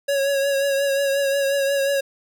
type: tone with vibrato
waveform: square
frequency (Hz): 554.4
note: C#5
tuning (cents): 0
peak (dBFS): -19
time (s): 0.08-2.01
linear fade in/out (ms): 10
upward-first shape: triangle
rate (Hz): 5.6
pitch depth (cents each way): 37
effects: none